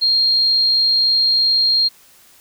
sine tone, 4221 Hz, C8, 14 cents sharp, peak -12 dBFS, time 0.01-1.89 s, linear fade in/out 20 ms, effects white hiss -49 dBFS RMS until 2.4 s

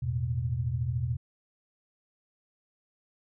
sine chord, E suspended fourth, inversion none, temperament just, 82.41 / 109.88 / 123.61 Hz, E2 / A2 / B2, 0 / -2 / +2 cents, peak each -34 / -34 / -29 dBFS, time 0.02-1.17 s, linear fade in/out 10 ms, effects none

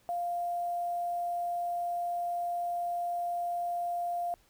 sine tone with quantisation, 698 Hz, F5, 1 cent flat, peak -30 dBFS, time 0.09-4.34 s, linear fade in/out 0 ms, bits 9, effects pink hiss -66 dBFS RMS until 4.49 s

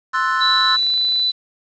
triangle chord, F# half-diminished seventh, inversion second, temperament equal, 1046.5 / 1318.5 / 1480 / 1760 Hz, C6 / E6 / F#6 / A6, 0 / 0 / 0 / 0 cents, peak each -19 / -19 / -21 / -22 dBFS, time 0.13-0.77 s, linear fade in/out 20 ms
sine tone with pitch glide, 3951 to 3988 Hz, B7 to B7, 0 to +16 cents, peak -15 dBFS, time 0.4-1.32 s, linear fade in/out 20 ms, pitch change +16 cents, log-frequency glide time 0.7-0.96 s
click train, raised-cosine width 0.3 ms, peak -24 dBFS, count 20, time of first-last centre 0.5-1.196 s, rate 27.3 Hz
effects resampled to 16000 Hz + 7-bit

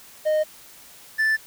triangle tone pair in turn, 617 / 1759.3 Hz, D#5 / A6, -15 / -1 cents, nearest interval octave + tritone, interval 1814 cents, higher second, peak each -16 dBFS, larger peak neither, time 0.25-0.44 / 1.18-1.37 s, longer neither, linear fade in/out 20 ms, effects white hiss -47 dBFS RMS until 1.46 s

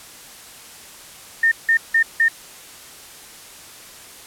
sine tone bursts, 1821 Hz, A#6, 41 cents flat, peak -12 dBFS, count 4, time 1.43-2.284 s, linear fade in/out 5 ms, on 86 ms, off 170 ms, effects white hiss -41 dBFS RMS until 4.26 s + low-pass 12000 Hz 12 dB/octave

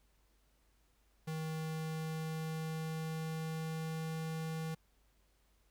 square tone with pitch glide, 158.5 to 160.25 Hz, D#3 to E3, +32 to -49 cents, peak -38 dBFS, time 1.27-4.75 s, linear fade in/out 10 ms, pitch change +19 cents, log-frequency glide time 1.4-4.14 s, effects added 50 Hz sine -70 dBFS peak until 5.7 s + pink hiss -75 dBFS RMS until 5.7 s

